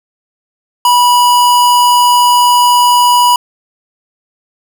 square tone, 977 Hz, B5, 19 cents flat, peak -6 dBFS, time 0.85-3.36 s, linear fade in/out 2 ms, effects none

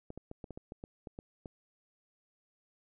clicks, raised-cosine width 2 ms, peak -30 dBFS, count 11, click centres 0.104 / 0.176 / 0.314 / 0.442 / 0.507 / 0.575 / 0.721 / 0.839 / 1.072 / 1.189 / 1.458 s, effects none

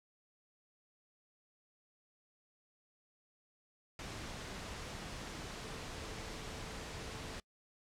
sine tone in noise, 443.2 Hz, A4, 13 cents sharp, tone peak -55 dBFS, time 5.57-7.35 s, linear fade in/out 2 ms, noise pink, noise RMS -45 dBFS, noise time 3.99-7.4 s, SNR -13 dB, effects noise-tail reverb RT60 0.1 s tail -26 dB re dry + low-pass 7000 Hz 12 dB/octave

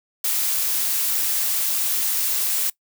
blue noise, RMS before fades -22 dBFS, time 0.24-2.7 s, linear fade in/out 5 ms, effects noise-tail reverb RT60 0.1 s tail -21 dB re dry

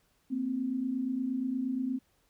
sine tone pair together, 233.1 / 261.6 Hz, A#3 / C4, 0 / 0 cents, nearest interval major second, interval 200 cents, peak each -36 / -30 dBFS, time 0.3-1.99 s, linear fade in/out 20 ms, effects pink hiss -71 dBFS RMS until 2.29 s

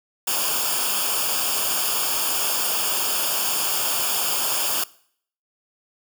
white noise with comb filter, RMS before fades -23 dBFS, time 0.27-4.84 s, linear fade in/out 5 ms, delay 0.5 ms, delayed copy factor -0.8, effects noise-tail reverb RT60 0.6 s tail -21 dB re dry

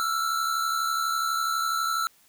square tone pair together, 1327.9 / 1400 Hz, E6 / F6, +12 / +4 cents, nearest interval minor second, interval 92 cents, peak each -26 / -32 dBFS, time 0-2.07 s, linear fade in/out 0 ms, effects white hiss -60 dBFS RMS until 2.28 s

